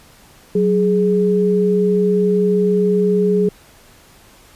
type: tone pair together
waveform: sine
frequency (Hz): 185.9 / 417.3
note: F#3 / G#4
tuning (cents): +8 / +8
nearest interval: octave + major second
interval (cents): 1400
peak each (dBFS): -16 / -14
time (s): 0.55-3.49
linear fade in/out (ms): 5
effects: pink hiss -47 dBFS RMS until 4.55 s + resampled to 32000 Hz